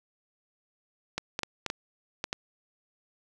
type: clicks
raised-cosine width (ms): 0.2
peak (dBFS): -13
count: 7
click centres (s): 1.18 / 1.391 / 1.433 / 1.663 / 1.701 / 2.241 / 2.329
effects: none